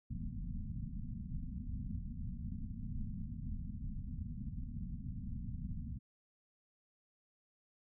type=low-pass noise; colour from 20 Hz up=pink; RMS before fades=-42 dBFS; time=0.1-5.99 s; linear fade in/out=10 ms; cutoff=250 Hz; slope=96 dB/octave; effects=none